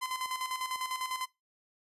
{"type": "tone with tremolo", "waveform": "sawtooth", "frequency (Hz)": 1026, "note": "C6", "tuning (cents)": -34, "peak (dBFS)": -28, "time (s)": [0.01, 1.26], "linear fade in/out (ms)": 20, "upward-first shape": "square", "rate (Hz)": 10, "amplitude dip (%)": 60, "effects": ["noise-tail reverb RT60 0.2 s tail -21 dB re dry", "resampled to 32000 Hz"]}